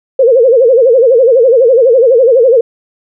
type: tone with vibrato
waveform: sine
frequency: 493.9 Hz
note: B4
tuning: in tune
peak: -3 dBFS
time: 0.19-2.61 s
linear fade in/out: 5 ms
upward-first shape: sine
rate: 12 Hz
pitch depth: 170 cents each way
effects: none